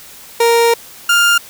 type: tone pair in turn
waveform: 30% pulse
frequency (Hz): 466.2 / 1402.7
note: A#4 / F6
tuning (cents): 0 / +7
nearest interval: octave + perfect fifth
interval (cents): 1907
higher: second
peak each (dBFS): -6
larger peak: neither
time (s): 0.4-0.74 / 1.09-1.38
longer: first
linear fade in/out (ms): 5
effects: white hiss -37 dBFS RMS until 1.49 s